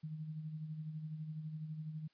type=tone with tremolo; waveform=sine; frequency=155.56 Hz; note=D#3; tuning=in tune; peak=-39 dBFS; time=0.03-2.08 s; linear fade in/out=10 ms; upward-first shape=sine; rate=12 Hz; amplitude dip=50%; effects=white hiss -75 dBFS RMS until 2.13 s + resampled to 11025 Hz